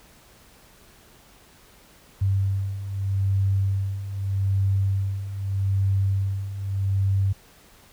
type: beating tone pair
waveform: sine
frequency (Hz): 97 / 97.81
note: G2 / G2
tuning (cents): -18 / -3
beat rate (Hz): 0.81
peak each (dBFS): -27 / -22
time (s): 2.21-7.33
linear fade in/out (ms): 10
effects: pink hiss -53 dBFS RMS until 7.92 s